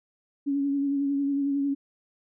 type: tone with vibrato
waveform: sine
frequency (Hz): 280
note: C#4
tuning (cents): +18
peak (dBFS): -23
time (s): 0.46-1.75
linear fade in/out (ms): 20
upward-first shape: sine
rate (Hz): 11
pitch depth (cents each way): 27
effects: none